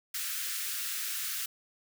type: high-pass noise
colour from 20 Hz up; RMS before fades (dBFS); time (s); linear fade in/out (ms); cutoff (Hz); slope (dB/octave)
white; -35; 0.14-1.46; 5; 1300; 48
effects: none